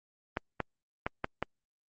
clicks, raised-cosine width 0.5 ms, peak -15 dBFS, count 5, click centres 0.371 / 0.603 / 1.065 / 1.244 / 1.426 s, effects Opus 32 kbps

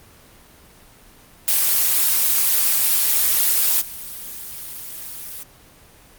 blue noise with level steps, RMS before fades -17 / -33 dBFS, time 1.48-5.43 s, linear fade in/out 0 ms, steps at 3.8 s, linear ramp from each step 20 ms, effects pink hiss -48 dBFS RMS until 6.18 s + Opus 24 kbps

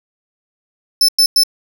40% pulse tone bursts, 5274 Hz, E8, in tune, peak -7 dBFS, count 3, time 1.01-1.435 s, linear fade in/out 2 ms, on 75 ms, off 100 ms, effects none

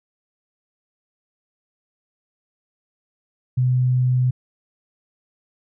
sine tone, 126.5 Hz, B2, 42 cents sharp, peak -15 dBFS, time 3.57-4.31 s, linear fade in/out 10 ms, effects none

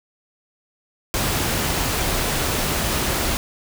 pink noise, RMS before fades -22 dBFS, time 1.14-3.37 s, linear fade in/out 0 ms, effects none

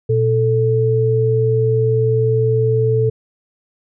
sine tone pair together, 119.33 / 440 Hz, A#2 / A4, +41 / 0 cents, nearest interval octave + major seventh, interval 2259 cents, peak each -15 dBFS, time 0.09-3.1 s, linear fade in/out 10 ms, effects none

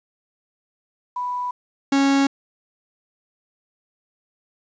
sine / 45% pulse tone pair in turn, 987.8 / 275.6 Hz, B5 / C#4, 0 / -10 cents, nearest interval octave + minor seventh, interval 2210 cents, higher first, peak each -23 / -15 dBFS, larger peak second, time 1.16-1.51 / 1.92-2.27 s, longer neither, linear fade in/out 5 ms, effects resampled to 16000 Hz + 9-bit

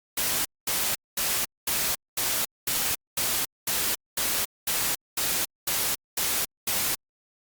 white noise bursts, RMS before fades -26 dBFS, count 14, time 0.17-6.95 s, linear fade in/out 5 ms, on 280 ms, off 220 ms, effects Opus 48 kbps

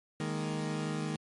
30% pulse chord, D# suspended fourth, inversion none, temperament equal, 155.56 / 207.7 / 233.1 Hz, D#3 / G#3 / A#3, 0 / 0 / 0 cents, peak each -32 / -36 / -37 dBFS, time 0.2-1.16 s, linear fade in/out 2 ms, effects low-pass 11000 Hz 12 dB/octave + MP3 48 kbps

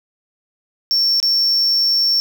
sine tone with dropouts, 5450 Hz, F8, 43 cents flat, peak -10 dBFS, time 0.91-2.2 s, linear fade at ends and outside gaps 0 ms, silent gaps 1.201-1.228 s, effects tanh soft clip ceiling -12 dBFS + 7-bit

